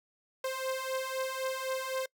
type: beating tone pair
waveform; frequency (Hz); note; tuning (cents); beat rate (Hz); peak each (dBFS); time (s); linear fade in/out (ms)
sawtooth; 522 / 525.9; C5 / C5; -4 / +9; 3.9; -33 / -31; 0.44-2.06; 5
effects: noise-tail reverb RT60 0.1 s tail -24 dB re dry